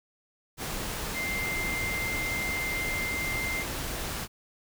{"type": "tone in noise", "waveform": "sine", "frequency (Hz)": 2093, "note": "C7", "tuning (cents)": 0, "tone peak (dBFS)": -30, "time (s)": [1.13, 3.65], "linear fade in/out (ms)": 50, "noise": "pink", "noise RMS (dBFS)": -34, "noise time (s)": [0.57, 4.28], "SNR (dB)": 1, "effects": []}